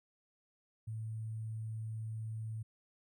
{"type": "tone with sample-and-hold", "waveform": "sine", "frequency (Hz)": 110.5, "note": "A2", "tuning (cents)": 8, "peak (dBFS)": -38, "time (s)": [0.87, 2.63], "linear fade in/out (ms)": 10, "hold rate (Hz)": 8820, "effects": []}